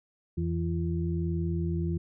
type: tone cluster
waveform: sine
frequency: 85.4 / 166.7 / 342.5 Hz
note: F2 / E3 / F4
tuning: -38 / +20 / -34 cents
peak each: -30 / -30 / -35 dBFS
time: 0.37-1.98 s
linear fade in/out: 10 ms
effects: none